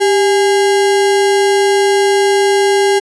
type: tone with sample-and-hold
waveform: sine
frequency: 394.6 Hz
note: G4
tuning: 11 cents sharp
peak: -8 dBFS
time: 0-3 s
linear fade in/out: 20 ms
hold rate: 1225 Hz
effects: resampled to 24000 Hz